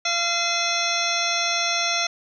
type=harmonic tone with a mistuned harmonic; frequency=687 Hz; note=F5; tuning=29 cents flat; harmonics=1 / 2 / 3 / 4 / 5 / 6 / 8 / 9; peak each=-29 / -29 / -29 / -29 / -29 / -29 / -29 / -29 dBFS; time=0.05-2.07 s; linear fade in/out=5 ms; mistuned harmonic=4; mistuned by=-130 cents; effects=none